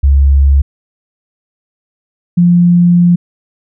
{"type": "tone pair in turn", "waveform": "sine", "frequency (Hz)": [69.3, 174.63], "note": ["C#2", "F3"], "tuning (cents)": [0, 0], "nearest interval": "octave + major third", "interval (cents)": 1600, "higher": "second", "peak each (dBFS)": -4, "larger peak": "neither", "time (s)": [[0.03, 0.62], [2.37, 3.16]], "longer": "second", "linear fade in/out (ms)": 10, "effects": []}